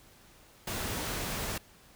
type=noise; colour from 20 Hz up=pink; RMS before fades=-35 dBFS; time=0.67-1.58 s; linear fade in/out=5 ms; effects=pink hiss -58 dBFS RMS until 1.95 s